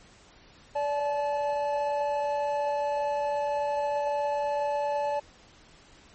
triangle tone pair together, 579.3 / 863 Hz, D5 / A5, -24 / -34 cents, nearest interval perfect fifth, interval 690 cents, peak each -26 / -27 dBFS, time 0.75-5.2 s, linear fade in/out 10 ms, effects pink hiss -55 dBFS RMS until 6.14 s + MP3 32 kbps

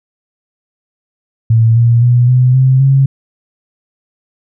sine tone with pitch steps, 113.5 / 117.64 / 121.93 / 126.37 / 130.98 / 135.76 Hz, A#2 / A#2 / B2 / B2 / C3 / C#3, -46 / +16 / -22 / +40 / +2 / -36 cents, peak -5 dBFS, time 1.5-3.06 s, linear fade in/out 5 ms, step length 260 ms, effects none

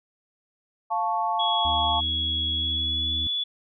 sine chord, F augmented, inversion none, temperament equal, 698.5 / 880 / 1108.7 Hz, F5 / A5 / C#6, 0 / 0 / 0 cents, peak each -28 / -25 / -29 dBFS, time 0.9-2.01 s, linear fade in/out 20 ms
sine tone with pitch glide, 3345 to 3429 Hz, G#7 to A7, +12 to -45 cents, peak -24 dBFS, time 1.39-3.44 s, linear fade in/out 10 ms, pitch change +43 cents, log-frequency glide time 2.53-3.13 s
harmonic tone, 77.9 Hz, D#2, 3 cents sharp, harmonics 1 / 3 / 4, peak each -31 / -41 / -43 dBFS, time 1.65-3.27 s, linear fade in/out 0 ms
effects none

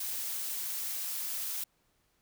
blue noise, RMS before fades -36 dBFS, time 0-1.64 s, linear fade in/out 5 ms, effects pink hiss -73 dBFS RMS until 2.21 s

